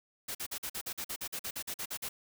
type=noise bursts; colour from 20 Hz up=white; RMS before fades=-38 dBFS; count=16; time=0.28-2.09 s; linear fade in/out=10 ms; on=70 ms; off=46 ms; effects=none